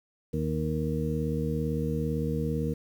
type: harmonic tone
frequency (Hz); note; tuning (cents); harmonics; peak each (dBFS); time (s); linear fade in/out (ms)
77.78; D#2; 0; 1 / 2 / 3 / 4 / 6; -34 / -30 / -33 / -37 / -33; 0.33-2.74; 10
effects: 9-bit